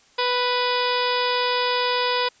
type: harmonic tone with a mistuned harmonic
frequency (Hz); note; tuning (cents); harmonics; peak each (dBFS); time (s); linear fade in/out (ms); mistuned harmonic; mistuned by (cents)
493.9; B4; 0; 1 / 2 / 3 / 4 / 5 / 6 / 7 / 8 / 9 / 10; -25 / -24 / -31 / -32 / -31 / -33 / -30 / -33 / -35 / -31; 0.18-2.29; 10; 8; -27
effects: white hiss -56 dBFS RMS until 2.4 s + resampled to 16000 Hz